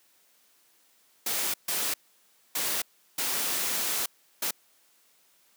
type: noise bursts at uneven times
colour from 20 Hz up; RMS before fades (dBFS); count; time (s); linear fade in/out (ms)
white; -29; 5; 1.26-1.54 / 1.68-1.94 / 2.55-2.82 / 3.18-4.06 / 4.42-4.51; 5
effects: white hiss -64 dBFS RMS until 5.56 s + high-pass 200 Hz 12 dB/octave